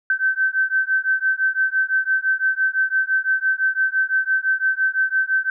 sine beating tone pair, 1540 / 1545.9 Hz, G6 / G6, -31 / -25 cents, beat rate 5.9 Hz, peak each -20 / -20 dBFS, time 0.1-5.5 s, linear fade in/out 2 ms, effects none

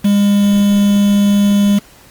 triangle tone with quantisation, 202.7 Hz, G#3, 42 cents flat, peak -6 dBFS, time 0.04-1.79 s, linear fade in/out 10 ms, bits 4, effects pink hiss -43 dBFS RMS until 2.1 s + Opus 32 kbps

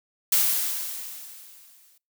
blue noise with exponential decay, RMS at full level -19 dBFS, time 0.32-1.98 s, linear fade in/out 5 ms, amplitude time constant 360 ms, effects noise-tail reverb RT60 0.3 s tail -26 dB re dry

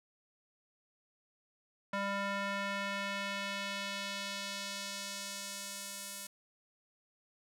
square tone with band-pass filter sweep, 199 Hz, G3, 26 cents sharp, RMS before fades -39 dBFS, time 1.93-6.27 s, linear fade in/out 5 ms, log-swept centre 1300 to 10000 Hz, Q 0.94, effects none

